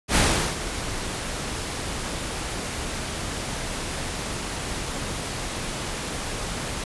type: noise with ADSR envelope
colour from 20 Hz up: pink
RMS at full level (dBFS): -18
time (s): 0.08-6.84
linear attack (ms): 76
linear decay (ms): 400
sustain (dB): -12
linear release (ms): 3
effects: resampled to 24000 Hz